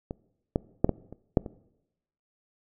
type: clicks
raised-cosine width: 2 ms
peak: -20 / -10 / -6 / -10 / -28 / -6 / -23 dBFS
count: 7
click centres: 0.109 / 0.559 / 0.845 / 0.893 / 1.126 / 1.372 / 1.462 s
effects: noise-tail reverb RT60 0.9 s tail -22 dB re dry